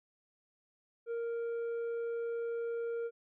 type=tone with tanh clipping; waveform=sine; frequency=465.6 Hz; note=A#4; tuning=2 cents flat; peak=-35 dBFS; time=1.06-3.11 s; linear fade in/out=50 ms; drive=5 dB; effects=none